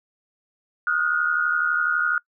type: tone cluster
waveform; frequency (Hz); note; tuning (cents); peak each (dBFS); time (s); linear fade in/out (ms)
sine; 1258 / 1427 / 1499; D#6 / F6 / F#6; +19 / +37 / +22; -28 / -20 / -26; 0.87-2.18; 2
effects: noise-tail reverb RT60 0.1 s tail -25 dB re dry